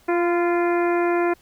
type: harmonic tone with a mistuned harmonic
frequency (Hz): 347.4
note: F4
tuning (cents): -9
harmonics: 1 / 2 / 3 / 4 / 5 / 6 / 7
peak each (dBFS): -19 / -25 / -29 / -31 / -33 / -35 / -36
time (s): 0.08-1.34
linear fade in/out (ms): 10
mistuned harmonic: 3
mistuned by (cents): -27
effects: pink hiss -56 dBFS RMS until 1.41 s